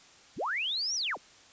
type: linear two-way sweep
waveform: sine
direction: up then down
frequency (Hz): 44.25 to 5920 to 44.25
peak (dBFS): -29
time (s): 0.36-1.18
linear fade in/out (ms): 50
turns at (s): 0.95
effects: white hiss -56 dBFS RMS until 1.52 s + resampled to 16000 Hz